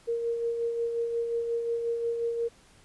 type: tone with tremolo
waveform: sine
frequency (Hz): 466.2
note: A#4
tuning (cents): 0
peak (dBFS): -25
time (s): 0.07-2.49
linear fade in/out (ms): 20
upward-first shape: sine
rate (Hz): 5.6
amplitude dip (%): 40
effects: pink hiss -58 dBFS RMS until 2.84 s + resampled to 24000 Hz